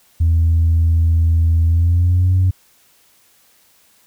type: tone with pitch glide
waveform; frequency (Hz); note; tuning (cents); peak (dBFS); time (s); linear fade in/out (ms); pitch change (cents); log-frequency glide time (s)
sine; 82.41 to 92.5; E2 to F#2; 0 to 0; -9; 0.2-2.51; 10; +200; 1.65-2.35
effects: tanh soft clip ceiling -8 dBFS + white hiss -54 dBFS RMS until 4.06 s